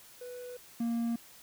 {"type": "tone pair in turn", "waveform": "triangle", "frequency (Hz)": [493.9, 233.1], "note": ["B4", "A#3"], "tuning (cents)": [0, 0], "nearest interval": "octave + minor second", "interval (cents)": 1300, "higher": "first", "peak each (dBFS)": [-39, -27], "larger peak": "second", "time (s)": [[0.21, 0.57], [0.8, 1.16]], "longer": "neither", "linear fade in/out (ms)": 5, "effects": ["white hiss -55 dBFS RMS until 1.42 s"]}